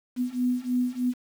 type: beating tone pair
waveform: sine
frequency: 246.9 / 250.1 Hz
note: B3 / B3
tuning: 0 / +22 cents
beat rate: 3.2 Hz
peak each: -27 / -26 dBFS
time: 0.16-1.14 s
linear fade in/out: 50 ms
effects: 8-bit